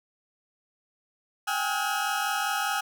35% pulse tone cluster, 783 / 828 / 1277 / 1437 Hz, G5 / G#5 / D#6 / F6, -2 / -5 / +45 / +49 cents, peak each -30 dBFS, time 1.47-2.81 s, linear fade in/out 10 ms, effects none

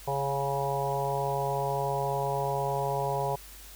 harmonic tone with a mistuned harmonic, 138.59 Hz, C#3, in tune, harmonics 1 / 3 / 4 / 5 / 6 / 7, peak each -34 / -34 / -34 / -34 / -34 / -34 dBFS, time 0.07-3.36 s, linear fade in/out 10 ms, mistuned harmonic 5, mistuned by +23 cents, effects added 50 Hz sine -49 dBFS peak until 3.75 s + white hiss -49 dBFS RMS until 3.75 s

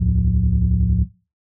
sine tone cluster, 65.9 / 76.8 / 109.1 / 177.9 Hz, C2 / D#2 / A2 / F3, +13 / -22 / -14 / +32 cents, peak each -19 dBFS, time 0-1.05 s, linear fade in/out 20 ms, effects noise-tail reverb RT60 0.3 s tail -17 dB re dry + tanh soft clip ceiling -7 dBFS

